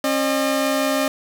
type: tone pair together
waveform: sawtooth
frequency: 270 / 606.1 Hz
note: C#4 / D#5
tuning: -45 / -46 cents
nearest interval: octave + major second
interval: 1399 cents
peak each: -17 dBFS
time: 0.04-1.08 s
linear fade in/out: 2 ms
effects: none